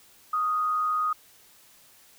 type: tone with frequency modulation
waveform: sine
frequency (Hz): 1244.5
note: D#6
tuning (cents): 0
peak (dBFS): -23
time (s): 0.33-1.13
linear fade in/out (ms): 5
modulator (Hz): 136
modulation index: 0.22
effects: white hiss -56 dBFS RMS until 2.18 s